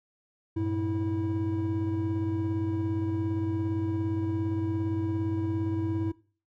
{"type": "tone cluster", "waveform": "triangle", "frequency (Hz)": [97.9, 115.3, 325.1], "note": ["G2", "A#2", "E4"], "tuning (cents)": [-2, -19, -24], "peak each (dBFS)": [-28, -35, -26], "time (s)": [0.56, 6.12], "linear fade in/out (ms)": 10, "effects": ["noise-tail reverb RT60 0.4 s tail -20 dB re dry", "tanh soft clip ceiling -18 dBFS"]}